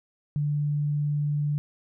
sine tone, 147 Hz, D3, 2 cents sharp, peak -23 dBFS, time 0.36-1.58 s, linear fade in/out 0 ms, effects none

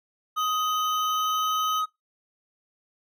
triangle tone with pitch glide, 1252 to 1260 Hz, D#6 to D#6, +10 to +21 cents, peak -22 dBFS, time 0.36-1.86 s, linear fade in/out 20 ms, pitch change +11 cents, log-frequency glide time 0.94-1.46 s
35% pulse tone, 3036 Hz, F#7, 44 cents sharp, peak -29 dBFS, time 0.36-1.83 s, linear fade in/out 50 ms
effects noise-tail reverb RT60 0.2 s tail -22 dB re dry

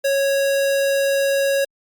square tone, 552 Hz, C#5, 7 cents flat, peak -17 dBFS, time 0.04-1.65 s, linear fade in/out 10 ms, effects Opus 48 kbps

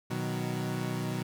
30% pulse chord, B major, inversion none, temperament equal, 123.47 / 155.56 / 185 Hz, B2 / D#3 / F#3, 0 / 0 / 0 cents, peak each -32 / -34 / -33 dBFS, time 0.1-1.23 s, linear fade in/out 10 ms, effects none

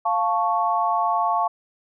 sine chord, F augmented, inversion none, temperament equal, 698.5 / 880 / 1108.7 Hz, F5 / A5 / C#6, 0 / 0 / 0 cents, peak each -23 dBFS, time 0.05-1.48 s, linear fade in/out 10 ms, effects none

